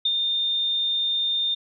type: tone with ADSR envelope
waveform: sine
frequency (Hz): 3625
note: A#7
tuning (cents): -49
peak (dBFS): -18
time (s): 0.05-1.55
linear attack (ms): 6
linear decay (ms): 51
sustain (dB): -3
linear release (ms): 12
effects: none